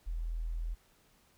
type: tone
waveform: sine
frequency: 41.18 Hz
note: E1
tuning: 1 cent flat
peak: -33 dBFS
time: 0.06-0.75 s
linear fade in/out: 20 ms
effects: pink hiss -67 dBFS RMS until 1.37 s